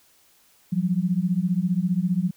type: beating tone pair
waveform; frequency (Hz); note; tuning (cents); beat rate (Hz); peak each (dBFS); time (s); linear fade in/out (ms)
sine; 172.9 / 187.9; F3 / F#3; -17 / +27; 15; -23; 0.72-2.31; 10
effects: white hiss -59 dBFS RMS until 2.36 s